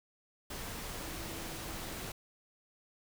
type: tone in noise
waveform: sine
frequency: 329.6 Hz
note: E4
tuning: in tune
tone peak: -51 dBFS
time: 1-2.01 s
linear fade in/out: 5 ms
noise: pink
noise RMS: -42 dBFS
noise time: 0.5-2.12 s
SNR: -12 dB
effects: none